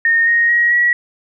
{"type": "tone with pitch steps", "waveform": "sine", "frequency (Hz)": [1839, 1866.8, 1895.1, 1923.8], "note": ["A#6", "A#6", "A#6", "B6"], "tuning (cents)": [-24, 2, 28, -46], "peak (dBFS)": -10, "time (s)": [0.05, 0.93], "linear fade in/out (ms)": 2, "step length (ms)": 220, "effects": []}